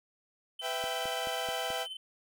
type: tone with tremolo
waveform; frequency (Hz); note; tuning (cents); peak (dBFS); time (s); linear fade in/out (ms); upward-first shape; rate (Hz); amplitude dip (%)
triangle; 3064; G7; -40; -35; 0.59-1.97; 5; sine; 19; 60
type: chord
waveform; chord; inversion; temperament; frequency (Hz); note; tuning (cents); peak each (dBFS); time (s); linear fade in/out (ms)
sawtooth; E minor; second; equal with one note detuned; 500.5 / 659.3 / 784; B4 / E5 / G5; +23 / 0 / 0; -35 / -33 / -33; 0.61-1.87; 50
type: click train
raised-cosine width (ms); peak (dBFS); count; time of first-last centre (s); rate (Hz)
2; -32; 5; 0.84-1.704; 4.63
effects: none